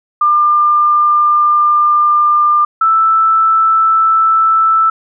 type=tone pair in turn; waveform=sine; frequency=1198 / 1320.3 Hz; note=D6 / E6; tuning=+34 / +2 cents; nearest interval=major second; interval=168 cents; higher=second; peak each=-7 dBFS; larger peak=neither; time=0.21-2.65 / 2.81-4.9 s; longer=first; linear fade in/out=5 ms; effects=none